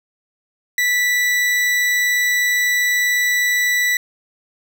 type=tone; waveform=40% pulse; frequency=1967 Hz; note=B6; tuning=7 cents flat; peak=-14 dBFS; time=0.78-3.97 s; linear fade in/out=2 ms; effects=none